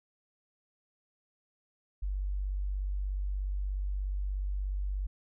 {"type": "tone", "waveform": "sine", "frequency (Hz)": 48.4, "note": "G1", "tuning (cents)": -21, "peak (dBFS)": -30, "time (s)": [2.02, 5.07], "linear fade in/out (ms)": 10, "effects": []}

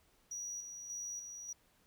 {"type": "tone with tremolo", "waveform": "triangle", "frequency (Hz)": 5800, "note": "F#8", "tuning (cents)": -35, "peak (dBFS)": -39, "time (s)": [0.31, 1.53], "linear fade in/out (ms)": 5, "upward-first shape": "square", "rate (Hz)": 1.7, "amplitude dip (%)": 45, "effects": ["pink hiss -71 dBFS RMS until 1.86 s"]}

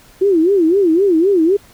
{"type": "tone with vibrato", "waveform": "sine", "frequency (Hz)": 358.2, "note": "F4", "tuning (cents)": 44, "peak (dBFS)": -9, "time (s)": [0.21, 1.57], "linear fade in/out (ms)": 10, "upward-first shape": "sine", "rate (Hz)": 3.9, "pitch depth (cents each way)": 220, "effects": ["pink hiss -46 dBFS RMS until 1.73 s"]}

